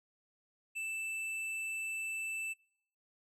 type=tone with hard clipping; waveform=triangle; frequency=2647 Hz; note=E7; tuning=7 cents sharp; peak=-38 dBFS; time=0.75-2.54 s; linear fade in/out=20 ms; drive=14 dB; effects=noise-tail reverb RT60 0.8 s tail -26 dB re dry + low-pass 12000 Hz 12 dB/octave